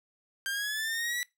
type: linear sweep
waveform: sawtooth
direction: up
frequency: 1579 to 1966 Hz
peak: -27 dBFS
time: 0.46-1.23 s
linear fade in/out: 0 ms
effects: noise-tail reverb RT60 0.2 s tail -21 dB re dry